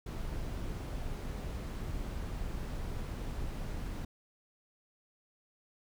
brown noise, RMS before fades -38 dBFS, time 0.06-4.05 s, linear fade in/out 5 ms, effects none

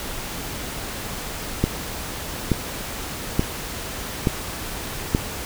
click train, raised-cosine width 3 ms, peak -4 dBFS, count 5, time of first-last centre 1.64-5.149 s, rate 1.14 Hz, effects pink hiss -31 dBFS RMS until 5.45 s

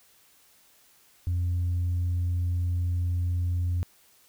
sine tone, 88 Hz, F2, 14 cents sharp, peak -22 dBFS, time 1.27-3.83 s, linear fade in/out 0 ms, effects tanh soft clip ceiling -22 dBFS + white hiss -60 dBFS RMS until 4.28 s

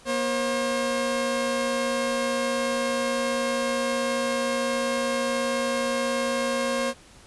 sawtooth tone pair together, 239.2 / 537 Hz, A#3 / C5, +45 / +45 cents, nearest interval octave + major second, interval 1400 cents, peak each -25 / -21 dBFS, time 0.05-6.94 s, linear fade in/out 50 ms, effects pink hiss -51 dBFS RMS until 7.26 s + resampled to 24000 Hz

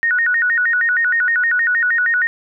sine tone with vibrato, 1651 Hz, G#6, 11 cents flat, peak -13 dBFS, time 0.03-2.27 s, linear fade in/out 0 ms, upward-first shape square, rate 6.4 Hz, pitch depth 200 cents each way, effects none

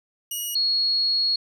10% pulse / sine tone pair in turn, 2899 / 4320 Hz, F#7 / C#8, -36 / -45 cents, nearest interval perfect fifth, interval 691 cents, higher second, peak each -19 / -19 dBFS, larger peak neither, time 0.31-0.55 / 0.55-1.36 s, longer second, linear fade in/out 5 ms, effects none

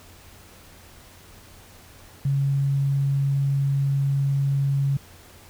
sine tone, 138.59 Hz, C#3, in tune, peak -19 dBFS, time 2.25-4.97 s, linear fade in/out 5 ms, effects added 89 Hz sine -53 dBFS peak until 5.49 s + pink hiss -49 dBFS RMS until 5.49 s

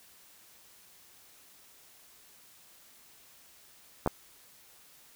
clicks, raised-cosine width 1 ms, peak -13 dBFS, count 2, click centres 4.062 / 4.075 s, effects white hiss -58 dBFS RMS until 5.15 s

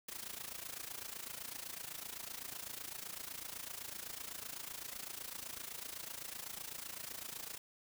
white noise with amplitude modulation, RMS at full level -43 dBFS, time 0.08-7.58 s, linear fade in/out 5 ms, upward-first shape sine, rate 27.9 Hz, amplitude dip 80%, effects none

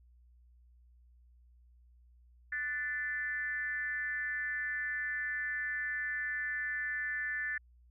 sine tone with frequency modulation, 1760 Hz, A6, in tune, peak -33 dBFS, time 2.52-7.58 s, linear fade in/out 5 ms, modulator 277 Hz, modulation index 0.67, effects added 60 Hz sine -59 dBFS peak until 7.9 s

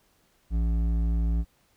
sine tone with hard clipping, 56.5 Hz, A1, 47 cents sharp, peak -24 dBFS, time 0.5-1.45 s, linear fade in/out 50 ms, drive 9 dB, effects pink hiss -66 dBFS RMS until 1.76 s

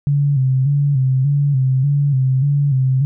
sine tone with vibrato, 136.9 Hz, C#3, 21 cents flat, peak -12 dBFS, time 0.07-3.05 s, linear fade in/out 0 ms, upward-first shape square, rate 1.7 Hz, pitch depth 75 cents each way, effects none

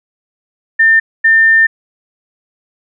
sine tone pair in turn, 1800 / 1800 Hz, A6 / A6, +39 / +39 cents, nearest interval unison, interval 0 cents, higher neither, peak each -5 dBFS, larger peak neither, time 0.79-1 / 1.24-1.67 s, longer second, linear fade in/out 10 ms, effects none

